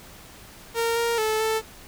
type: tone with pitch steps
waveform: sawtooth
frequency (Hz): 461.6 / 466.5 / 435.4 / 441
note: A#4 / A#4 / A4 / A4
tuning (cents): -17 / +1 / -18 / +4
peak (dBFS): -18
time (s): 0.74-1.62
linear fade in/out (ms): 50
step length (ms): 220
effects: pink hiss -46 dBFS RMS until 1.87 s